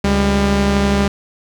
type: tone pair together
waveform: sawtooth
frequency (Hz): 70.83 / 200.1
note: C#2 / G3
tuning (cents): +38 / +36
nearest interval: octave + tritone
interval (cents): 1798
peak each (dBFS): -14 / -10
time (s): 0.04-1.08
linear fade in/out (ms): 5
effects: low-pass 7000 Hz 12 dB/octave + 8-bit